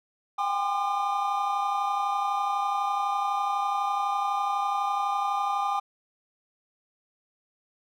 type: tone cluster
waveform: triangle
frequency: 776 / 808 / 1035 / 1206 Hz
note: G5 / G#5 / C6 / D6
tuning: -18 / -48 / -19 / +46 cents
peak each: -33 / -26 / -32 / -27 dBFS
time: 0.38-5.8 s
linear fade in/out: 10 ms
effects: none